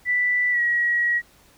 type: tone with pitch glide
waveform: sine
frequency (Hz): 1975.5 to 1909.3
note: B6 to A#6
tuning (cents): 0 to +41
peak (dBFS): -18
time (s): 0.05-1.22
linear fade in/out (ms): 50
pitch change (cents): -59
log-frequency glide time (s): 0.51-0.6
effects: pink hiss -55 dBFS RMS until 1.57 s